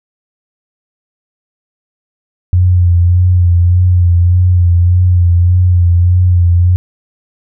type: tone with vibrato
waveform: sine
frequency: 88.7 Hz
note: F2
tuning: 27 cents sharp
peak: -5 dBFS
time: 2.53-6.76 s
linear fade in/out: 0 ms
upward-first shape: sine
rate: 1.7 Hz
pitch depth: 39 cents each way
effects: none